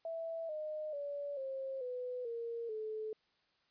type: tone with pitch steps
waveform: sine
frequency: 658 / 613.9 / 572.8 / 534.5 / 498.7 / 465.3 / 434.1 Hz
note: E5 / D#5 / D5 / C5 / B4 / A#4 / A4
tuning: -3 / -23 / -43 / +37 / +17 / -3 / -23 cents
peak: -38 dBFS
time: 0.05-3.13 s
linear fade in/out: 2 ms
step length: 440 ms
effects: white hiss -75 dBFS RMS until 3.7 s + resampled to 11025 Hz